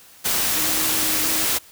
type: tone in noise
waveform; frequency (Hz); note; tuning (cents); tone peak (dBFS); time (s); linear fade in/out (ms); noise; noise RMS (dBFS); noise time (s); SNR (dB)
sine; 312.1; D#4; +5; -32; 0.55-1.46; 20; white; -21; 0.24-1.59; -14
effects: white hiss -48 dBFS RMS until 1.71 s